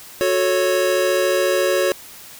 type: chord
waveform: square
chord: F# minor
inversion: none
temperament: equal with one note detuned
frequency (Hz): 366.2 / 440 / 554.4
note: F#4 / A4 / C#5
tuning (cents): -18 / 0 / 0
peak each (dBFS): -21 / -25 / -19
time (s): 0.21-1.92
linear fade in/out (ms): 0
effects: white hiss -40 dBFS RMS until 2.39 s